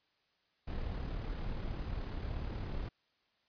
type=noise with amplitude modulation; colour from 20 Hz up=brown; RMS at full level=-37 dBFS; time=0.67-2.89 s; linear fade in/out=10 ms; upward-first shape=sine; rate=36.7 Hz; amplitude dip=35%; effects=white hiss -75 dBFS RMS until 3.48 s + resampled to 11025 Hz